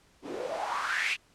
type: noise with band-pass filter sweep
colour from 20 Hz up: white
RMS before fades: -32 dBFS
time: 0.22-1.17 s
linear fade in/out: 50 ms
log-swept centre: 310 to 2700 Hz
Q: 5.9
effects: pink hiss -63 dBFS RMS until 1.34 s + low-pass 9000 Hz 12 dB/octave